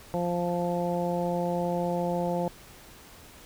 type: harmonic tone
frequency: 174.61 Hz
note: F3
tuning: in tune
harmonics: 1 / 2 / 3 / 4 / 5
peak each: -30 / -34 / -30 / -34 / -35 dBFS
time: 0.14-2.48 s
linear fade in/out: 0 ms
effects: pink hiss -50 dBFS RMS until 3.45 s